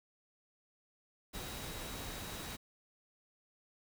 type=tone in noise; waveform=sine; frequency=3845 Hz; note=B7; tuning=47 cents flat; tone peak=-54 dBFS; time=1.33-2.57 s; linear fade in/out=20 ms; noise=pink; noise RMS=-44 dBFS; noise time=1.33-2.57 s; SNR=-13 dB; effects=none